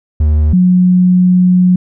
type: tone pair in turn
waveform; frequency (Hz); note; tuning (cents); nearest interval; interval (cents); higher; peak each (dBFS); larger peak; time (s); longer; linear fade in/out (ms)
triangle / sine; 76 / 181.44; D#2 / F#3; -40 / -34; octave + minor third; 1506; second; -5; neither; 0.2-0.53 / 0.53-1.76; second; 5
effects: none